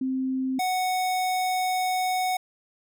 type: tone pair in turn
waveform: sine / square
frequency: 261.6 / 739.9 Hz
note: C4 / F#5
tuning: 0 / 0 cents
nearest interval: octave + tritone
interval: 1800 cents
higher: second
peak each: -24 / -24 dBFS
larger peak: neither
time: 0.01-0.59 / 0.59-2.37 s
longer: second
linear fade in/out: 5 ms
effects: none